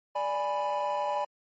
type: chord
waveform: triangle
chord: G# diminished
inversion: second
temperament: equal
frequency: 587.3 / 830.6 / 987.8 Hz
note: D5 / G#5 / B5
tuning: 0 / 0 / 0 cents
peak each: -29 dBFS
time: 0.15-1.25 s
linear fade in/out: 10 ms
effects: tanh soft clip ceiling -20 dBFS + MP3 32 kbps